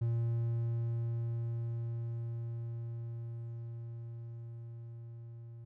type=tone with level ramp; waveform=triangle; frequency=116.54 Hz; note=A#2; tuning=in tune; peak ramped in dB=-27 to -44 dBFS; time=0.01-5.65 s; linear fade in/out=10 ms; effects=none